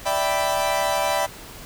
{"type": "chord", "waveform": "40% pulse", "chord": "E minor seventh", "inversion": "third", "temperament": "equal", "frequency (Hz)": [587.3, 659.3, 784, 987.8], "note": ["D5", "E5", "G5", "B5"], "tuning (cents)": [0, 0, 0, 0], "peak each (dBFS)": -25, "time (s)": [0.05, 1.27], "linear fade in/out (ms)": 20, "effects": ["pink hiss -40 dBFS RMS until 1.65 s"]}